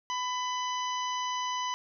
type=harmonic tone; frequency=999 Hz; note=B5; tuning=20 cents sharp; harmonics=1 / 2 / 3 / 4 / 5 / 6; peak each=-31 / -41 / -38 / -48 / -47 / -42 dBFS; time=0.1-1.74 s; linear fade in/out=0 ms; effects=none